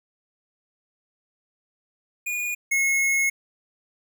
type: tone pair in turn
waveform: square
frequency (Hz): 2445 / 2174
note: D#7 / C#7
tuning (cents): -31 / -34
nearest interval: major second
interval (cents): 203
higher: first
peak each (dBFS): -26 / -20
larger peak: second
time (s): 2.26-2.55 / 2.71-3.3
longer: second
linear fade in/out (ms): 10
effects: none